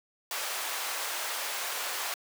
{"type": "high-pass noise", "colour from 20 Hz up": "pink", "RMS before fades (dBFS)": -34, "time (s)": [0.31, 2.14], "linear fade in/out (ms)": 2, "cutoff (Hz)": 730, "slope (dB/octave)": 12, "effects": ["high-pass 400 Hz 12 dB/octave"]}